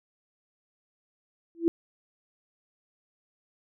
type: tone with exponential growth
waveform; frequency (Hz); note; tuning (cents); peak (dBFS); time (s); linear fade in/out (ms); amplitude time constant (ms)
sine; 335; E4; +28; -15; 1.55-1.68; 0; 27
effects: none